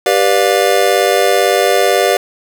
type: chord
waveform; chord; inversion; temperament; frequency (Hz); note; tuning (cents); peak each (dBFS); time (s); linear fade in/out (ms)
square; G dominant seventh; none; just; 392 / 490 / 588 / 705.6; G4 / B4 / D5 / F5; 0 / -14 / +2 / +18; -16; 0.06-2.17; 2
effects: none